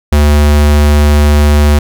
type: tone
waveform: square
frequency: 73.8 Hz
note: D2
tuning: 9 cents sharp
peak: -5 dBFS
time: 0.12-1.79 s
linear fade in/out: 5 ms
effects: none